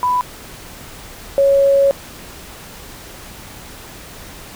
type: tone pair in turn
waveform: sine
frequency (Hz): 993 / 553.6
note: B5 / C#5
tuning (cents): +9 / -2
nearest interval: minor seventh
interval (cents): 1011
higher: first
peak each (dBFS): -13 / -9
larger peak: second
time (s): 0.03-0.21 / 1.38-1.91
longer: second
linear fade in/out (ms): 0
effects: pink hiss -36 dBFS RMS until 4.55 s